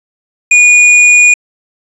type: tone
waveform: square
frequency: 2450 Hz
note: D#7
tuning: 27 cents flat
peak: -3 dBFS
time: 0.51-1.34 s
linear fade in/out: 5 ms
effects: resampled to 22050 Hz + 7-bit